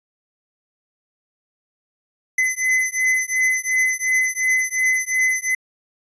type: beating tone pair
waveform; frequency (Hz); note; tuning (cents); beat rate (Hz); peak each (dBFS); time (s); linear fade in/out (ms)
square; 2031 / 2033.8; B6 / C7; +48 / -50; 2.8; -21; 2.38-5.55; 5
effects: resampled to 22050 Hz